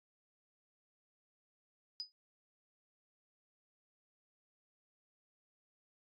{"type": "tone with exponential decay", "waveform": "sine", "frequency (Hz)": 4978, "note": "D#8", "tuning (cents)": 0, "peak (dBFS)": -35, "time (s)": [2, 2.12], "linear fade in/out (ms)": 0, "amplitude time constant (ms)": 24, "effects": ["AAC 32 kbps"]}